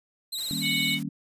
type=tone with vibrato; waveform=sawtooth; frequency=3951 Hz; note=B7; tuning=in tune; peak=-27 dBFS; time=0.32-0.95 s; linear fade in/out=10 ms; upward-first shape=triangle; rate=18 Hz; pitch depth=110 cents each way
type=noise; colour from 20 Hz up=white; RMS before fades=-45 dBFS; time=0.38-1.03 s; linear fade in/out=5 ms
type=chord; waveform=sine; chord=Eb dominant seventh; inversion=none; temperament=equal; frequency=155.56 / 196 / 233.1 / 277.2 Hz; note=Eb3 / G3 / Bb3 / Db4; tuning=0 / 0 / 0 / 0 cents; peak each=-35 dBFS; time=0.51-1.09 s; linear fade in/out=0 ms
type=harmonic tone; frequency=740 Hz; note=F#5; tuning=in tune; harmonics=3 / 4 / 5; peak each=-27 / -30 / -32 dBFS; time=0.61-1 s; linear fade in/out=50 ms
effects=resampled to 32000 Hz